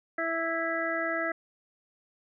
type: harmonic tone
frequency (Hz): 329.6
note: E4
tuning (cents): 0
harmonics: 1 / 2 / 4 / 5 / 6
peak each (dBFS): -36 / -32 / -35 / -34 / -34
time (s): 0.18-1.32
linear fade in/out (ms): 5
effects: none